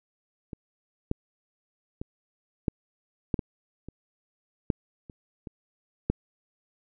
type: clicks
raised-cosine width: 3 ms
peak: -24 / -13 / -21 / -11 / -11 / -16 / -27 / -10 / -30 / -25 / -10 dBFS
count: 11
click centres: 0.532 / 1.114 / 2.015 / 2.682 / 3.342 / 3.392 / 3.886 / 4.702 / 5.098 / 5.472 / 6.1 s
effects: none